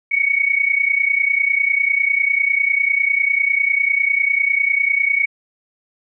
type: tone pair together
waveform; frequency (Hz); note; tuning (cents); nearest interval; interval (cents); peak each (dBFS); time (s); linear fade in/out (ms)
sine; 2217 / 2247; C#7 / C#7; 0 / +23; unison; 23; -17; 0.11-5.26; 10
effects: none